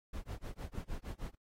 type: noise with tremolo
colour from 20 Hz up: brown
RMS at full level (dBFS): -39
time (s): 0.13-1.35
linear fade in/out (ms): 5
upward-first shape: sine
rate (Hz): 6.5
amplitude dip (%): 100
effects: AAC 48 kbps